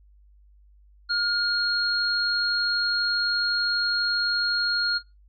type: tone pair together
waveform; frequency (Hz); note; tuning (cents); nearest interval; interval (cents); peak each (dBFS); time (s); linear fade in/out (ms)
sine; 1424 / 4267; F6 / C8; +33 / +33; octave + perfect fifth; 1900; -24; 1.09-4.99; 20
effects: noise-tail reverb RT60 0.2 s tail -17 dB re dry + added 50 Hz sine -52 dBFS peak until 5.28 s